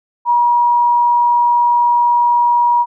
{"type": "tone", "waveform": "sine", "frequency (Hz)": 958, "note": "A#5", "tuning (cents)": 47, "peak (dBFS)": -9, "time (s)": [0.25, 2.86], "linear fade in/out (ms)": 50, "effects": []}